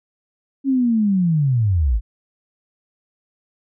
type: linear sweep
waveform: sine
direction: down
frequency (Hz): 277.2 to 45.99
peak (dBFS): -14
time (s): 0.64-2.01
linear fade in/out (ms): 50
effects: none